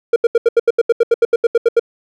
triangle tone bursts, 466.2 Hz, A#4, in tune, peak -5 dBFS, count 16, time 0.13-1.796 s, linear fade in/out 5 ms, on 31 ms, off 78 ms, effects none

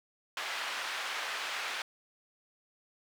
white band-pass noise, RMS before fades -37 dBFS, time 0.37-1.82 s, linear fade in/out 2 ms, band 820 to 2700 Hz, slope 12 dB/octave, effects none

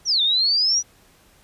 sine exponential two-way sweep, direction down then up, 6080 to 3539 to 5940 Hz, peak -16 dBFS, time 0.05-0.83 s, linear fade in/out 50 ms, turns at 0.22 s, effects pink hiss -55 dBFS RMS until 1.43 s + resampled to 32000 Hz

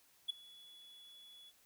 triangle tone with ADSR envelope, 3400 Hz, G#7, 40 cents sharp, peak -30 dBFS, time 0.28-1.52 s, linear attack 19 ms, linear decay 9 ms, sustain -24 dB, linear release 35 ms, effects white hiss -69 dBFS RMS until 1.65 s

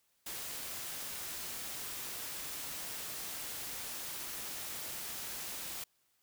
white noise, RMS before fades -42 dBFS, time 0.26-5.84 s, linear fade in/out 5 ms, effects white hiss -75 dBFS RMS until 6.22 s

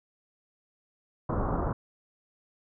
pink low-pass noise, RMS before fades -29 dBFS, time 1.29-1.73 s, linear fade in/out 5 ms, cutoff 1300 Hz, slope 48 dB/octave, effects none

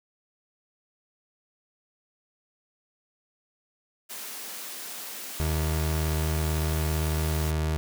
white high-pass noise, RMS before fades -38 dBFS, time 4.09-7.52 s, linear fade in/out 20 ms, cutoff 180 Hz, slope 48 dB/octave
30% pulse tone, 78 Hz, D#2, 5 cents sharp, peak -22 dBFS, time 5.4-7.77 s, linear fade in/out 0 ms
effects none

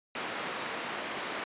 white band-pass noise, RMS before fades -37 dBFS, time 0.15-1.44 s, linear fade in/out 2 ms, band 210 to 2100 Hz, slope 12 dB/octave, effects resampled to 8000 Hz

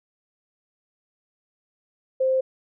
sine tone, 523.3 Hz, C5, in tune, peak -18 dBFS, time 2.2-2.41 s, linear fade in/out 10 ms, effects none

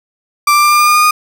35% pulse tone with pitch steps, 1174.7 / 1182.2 / 1189.7 / 1197.3 / 1204.9 / 1212.6 / 1220.3 / 1228.1 Hz, D6 / D6 / D6 / D6 / D6 / D#6 / D#6 / D#6, 0 / +11 / +22 / +33 / +44 / -45 / -34 / -23 cents, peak -5 dBFS, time 0.47-1.11 s, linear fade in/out 5 ms, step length 80 ms, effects none

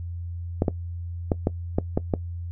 clicks, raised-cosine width 2 ms, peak -7 dBFS, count 7, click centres 0.621 / 0.682 / 1.318 / 1.471 / 1.785 / 1.975 / 2.138 s, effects noise-tail reverb RT60 0.1 s tail -19 dB re dry + added 86 Hz sine -30 dBFS peak until 2.51 s

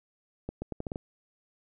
accelerating click train, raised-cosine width 2 ms, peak -21 dBFS, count 7, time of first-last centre 0.49-0.959 s, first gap 130 ms, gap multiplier 0.79, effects none

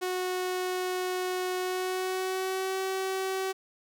sawtooth tone with pitch glide, 366.8 to 380.8 Hz, F#4 to F#4, -15 to +50 cents, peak -25 dBFS, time 0.01-3.53 s, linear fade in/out 20 ms, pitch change +65 cents, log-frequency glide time 1.58-2.78 s, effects none

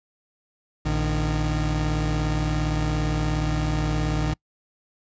30% pulse tone pair together, 57.21 / 152.9 Hz, A#1 / D#3, -32 / -30 cents, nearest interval octave + perfect fourth, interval 1702 cents, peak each -22 dBFS, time 0.85-4.34 s, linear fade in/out 10 ms, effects noise-tail reverb RT60 0.1 s tail -26 dB re dry + resampled to 16000 Hz

